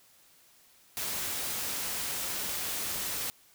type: noise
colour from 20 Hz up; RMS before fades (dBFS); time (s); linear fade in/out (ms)
white; -34; 0.97-3.3; 0
effects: white hiss -61 dBFS RMS until 3.54 s